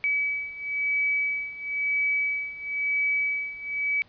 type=beating tone pair; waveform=sine; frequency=2284 / 2284.99 Hz; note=D7 / D7; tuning=-49 / -48 cents; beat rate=0.99 Hz; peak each=-29 / -26 dBFS; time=0.04-4.02 s; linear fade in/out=0 ms; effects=pink hiss -58 dBFS RMS until 4.08 s + resampled to 11025 Hz